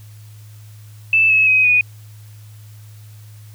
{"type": "tone with pitch steps", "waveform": "sine", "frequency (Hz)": [2637, 2581, 2527, 2473], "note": ["E7", "E7", "D#7", "D#7"], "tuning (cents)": [0, -37, 26, -11], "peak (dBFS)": -10, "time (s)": [1.13, 1.81], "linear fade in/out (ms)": 2, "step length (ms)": 170, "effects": ["added 106 Hz sine -37 dBFS peak until 3.54 s", "white hiss -51 dBFS RMS until 3.54 s"]}